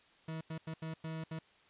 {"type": "tone bursts at uneven times", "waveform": "40% pulse", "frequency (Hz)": 160.3, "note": "E3", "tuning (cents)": -48, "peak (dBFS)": -38, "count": 6, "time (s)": [[0.28, 0.41], [0.5, 0.58], [0.67, 0.74], [0.82, 0.94], [1.04, 1.24], [1.31, 1.39]], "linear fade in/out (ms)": 5, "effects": ["white hiss -65 dBFS RMS until 1.69 s", "resampled to 8000 Hz"]}